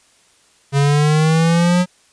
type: exponential sweep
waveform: square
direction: up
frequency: 138.5 to 181.9 Hz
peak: -12 dBFS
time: 0.72-1.86 s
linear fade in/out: 50 ms
effects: white hiss -54 dBFS RMS until 2.12 s + resampled to 22050 Hz